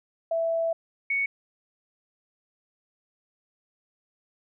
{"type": "tone pair in turn", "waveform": "sine", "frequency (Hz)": [661, 2223], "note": ["E5", "C#7"], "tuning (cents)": [5, 4], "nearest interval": "octave + major sixth", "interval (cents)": 2099, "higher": "second", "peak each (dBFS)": -23, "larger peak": "neither", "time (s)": [[0.31, 0.73], [1.1, 1.26]], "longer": "first", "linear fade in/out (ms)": 5, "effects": []}